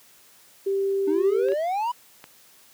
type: tone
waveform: sine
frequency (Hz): 392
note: G4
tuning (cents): 0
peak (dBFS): -21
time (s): 0.66-1.54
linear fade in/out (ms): 10
type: exponential sweep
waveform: triangle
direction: up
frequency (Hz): 293.7 to 1001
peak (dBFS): -21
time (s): 1.07-1.92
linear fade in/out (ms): 10
type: clicks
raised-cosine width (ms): 0.3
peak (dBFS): -25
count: 3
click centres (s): 1.486 / 1.52 / 2.241
effects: white hiss -54 dBFS RMS until 2.73 s + high-pass 100 Hz 12 dB/octave